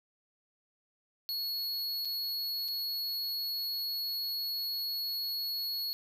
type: tone with dropouts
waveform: square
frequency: 4351 Hz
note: C#8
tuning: 33 cents flat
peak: -33 dBFS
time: 1.29-5.93 s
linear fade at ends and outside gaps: 0 ms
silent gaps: 2.049-2.054 / 2.681-2.685 s
effects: 10-bit